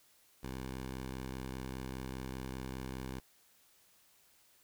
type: tone with vibrato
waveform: 10% pulse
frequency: 65 Hz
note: C2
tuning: 11 cents flat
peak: -32 dBFS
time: 0.43-3.2 s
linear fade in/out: 5 ms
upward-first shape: triangle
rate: 9 Hz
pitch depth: 12 cents each way
effects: white hiss -67 dBFS RMS until 4.63 s